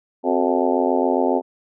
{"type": "harmonic tone with a mistuned harmonic", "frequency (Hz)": 87.3, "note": "F2", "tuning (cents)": 0, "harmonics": [3, 4, 5, 6, 7, 8, 9, 10], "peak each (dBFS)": [-22, -23, -24, -25, -25, -26, -27, -27], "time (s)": [0.23, 1.42], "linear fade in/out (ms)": 50, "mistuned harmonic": 4, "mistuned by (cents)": 78, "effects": []}